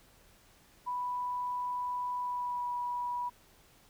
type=tone with pitch glide; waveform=sine; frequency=987.8 to 975.3 Hz; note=B5 to B5; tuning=0 to -22 cents; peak=-32 dBFS; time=0.86-3.3 s; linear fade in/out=20 ms; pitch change=-22 cents; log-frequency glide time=2.2-2.68 s; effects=pink hiss -62 dBFS RMS until 3.89 s